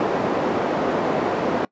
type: band-pass noise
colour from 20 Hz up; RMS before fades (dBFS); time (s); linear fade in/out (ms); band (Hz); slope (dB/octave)
white; -22; 0-1.65; 2; 210 to 640; 12
effects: noise-tail reverb RT60 0.1 s tail -23 dB re dry + resampled to 16000 Hz